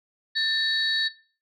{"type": "tone cluster", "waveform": "sine", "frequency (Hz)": [1782, 3836, 4451], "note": ["A6", "A#7", "C#8"], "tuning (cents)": [22, 49, 6], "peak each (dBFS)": -26, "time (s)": [0.35, 1.09], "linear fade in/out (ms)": 20, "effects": ["noise-tail reverb RT60 0.4 s tail -19 dB re dry", "tanh soft clip ceiling -12 dBFS"]}